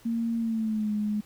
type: tone with pitch glide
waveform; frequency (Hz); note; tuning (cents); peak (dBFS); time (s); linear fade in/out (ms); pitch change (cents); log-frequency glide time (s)
sine; 230.4 to 210.1; A#3 to G#3; -20 to +20; -25; 0.05-1.21; 10; -160; 0.38-0.92
effects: pink hiss -56 dBFS RMS until 1.25 s